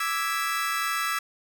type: chord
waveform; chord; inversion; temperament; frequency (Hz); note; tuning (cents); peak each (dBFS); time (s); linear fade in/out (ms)
35% pulse; E dominant seventh; third; equal; 1174.7 / 1318.5 / 1661.2 / 1975.5; D6 / E6 / G#6 / B6; 0 / 0 / 0 / 0; -31 / -27 / -31 / -31; 0-1.19; 5
effects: none